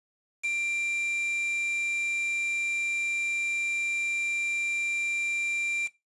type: tone with quantisation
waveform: triangle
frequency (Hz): 2368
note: D7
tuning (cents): +14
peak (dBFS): -24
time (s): 0.43-5.88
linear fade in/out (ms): 20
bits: 6
effects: noise-tail reverb RT60 0.2 s tail -17 dB re dry + resampled to 24000 Hz